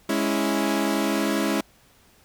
sawtooth chord, C# minor, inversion second, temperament equal, 207.7 / 277.2 / 329.6 Hz, G#3 / C#4 / E4, 0 / 0 / 0 cents, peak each -22 dBFS, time 0.09-1.61 s, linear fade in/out 5 ms, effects pink hiss -57 dBFS RMS until 2.24 s

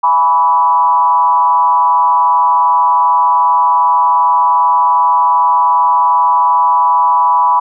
sine tone with frequency modulation, 987.8 Hz, B5, in tune, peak -7 dBFS, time 0.03-7.6 s, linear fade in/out 10 ms, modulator 153 Hz, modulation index 0.74, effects none

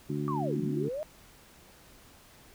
harmonic tone, 73.2 Hz, D2, 5 cents flat, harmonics 2 / 3 / 4 / 5, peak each -33 / -37 / -35 / -37 dBFS, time 0.09-0.89 s, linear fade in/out 10 ms
sine linear two-way sweep, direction down then up, 1172 to 146.9 to 637 Hz, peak -32 dBFS, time 0.28-1.03 s, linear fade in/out 0 ms, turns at 0.61 s
effects pink hiss -56 dBFS RMS until 2.54 s

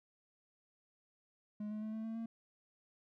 triangle tone with pitch steps, 210 / 213.4 / 216.9 / 220.4 / 224 / 227.7 Hz, G#3 / G#3 / A3 / A3 / A3 / A#3, +19 / +47 / -25 / +3 / +31 / -40 cents, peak -37 dBFS, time 1.6-2.26 s, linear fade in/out 5 ms, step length 110 ms, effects none

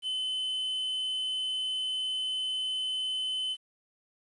triangle tone, 3041 Hz, F#7, 47 cents sharp, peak -28 dBFS, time 0.02-3.57 s, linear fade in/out 50 ms, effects resampled to 24000 Hz + 10-bit

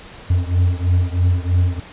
triangle beating tone pair, 88 / 91.1 Hz, F2 / F#2, +14 / -26 cents, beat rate 3.1 Hz, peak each -14 / -16 dBFS, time 0.3-1.8 s, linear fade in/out 5 ms, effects pink hiss -39 dBFS RMS until 1.92 s + resampled to 8000 Hz

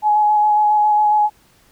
sine tone with vibrato, 843 Hz, G#5, 26 cents sharp, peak -11 dBFS, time 0.02-1.3 s, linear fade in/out 50 ms, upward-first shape square, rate 7.3 Hz, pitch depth 12 cents each way, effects pink hiss -54 dBFS RMS until 1.71 s

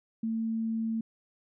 sine tone, 224.6 Hz, A3, 36 cents sharp, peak -28 dBFS, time 0.23-1.01 s, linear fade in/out 5 ms, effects none

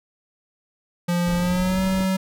square tone with pitch glide, 174.61 to 189.32 Hz, F3 to F#3, 0 to +40 cents, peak -20 dBFS, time 1.08-2.17 s, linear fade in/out 10 ms, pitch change +140 cents, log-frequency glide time 1.35-1.82 s
brown noise, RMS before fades -32 dBFS, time 1.26-2.06 s, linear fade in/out 20 ms
click, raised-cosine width 3 ms, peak -18 dBFS, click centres 2.007 s
effects none

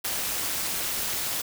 white noise with amplitude modulation, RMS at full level -26 dBFS, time 0.04-1.42 s, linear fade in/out 10 ms, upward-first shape sine, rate 215 Hz, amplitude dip 70%, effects none

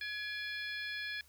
harmonic tone with a mistuned harmonic, 844 Hz, G#5, 28 cents sharp, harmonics 2 / 3 / 4 / 5 / 6, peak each -40 / -44 / -46 / -48 / -50 dBFS, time 0.01-1.21 s, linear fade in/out 2 ms, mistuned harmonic 3, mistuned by -100 cents, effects added 71 Hz sine -66 dBFS peak until 1.28 s + white hiss -65 dBFS RMS until 1.28 s

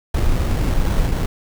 brown noise with sample-and-hold, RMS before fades -17 dBFS, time 0.14-1.26 s, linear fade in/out 5 ms, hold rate 2450 Hz, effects none

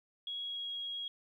sine tone with pitch glide, 3322 to 3297 Hz, G#7 to G#7, 0 to -13 cents, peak -37 dBFS, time 0.27-1.08 s, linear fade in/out 2 ms, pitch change -13 cents, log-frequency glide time 0.41-0.65 s, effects 12-bit

